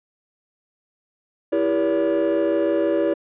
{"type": "chord", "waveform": "triangle", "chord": "E diminished seventh", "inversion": "none", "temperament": "just", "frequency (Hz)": [329.6, 395.6, 474.7, 569.6], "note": ["E4", "G4", "Bb4", "Db5"], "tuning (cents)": [0, 16, 31, 47], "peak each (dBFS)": [-19, -22, -24, -19], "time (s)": [1.52, 3.14], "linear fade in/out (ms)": 10, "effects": ["tanh soft clip ceiling -10 dBFS", "resampled to 8000 Hz"]}